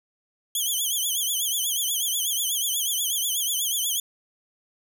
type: tone with vibrato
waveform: 10% pulse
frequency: 3220 Hz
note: G7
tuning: 46 cents sharp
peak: -16 dBFS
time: 0.55-4 s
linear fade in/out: 2 ms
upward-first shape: triangle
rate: 8.2 Hz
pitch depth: 150 cents each way
effects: none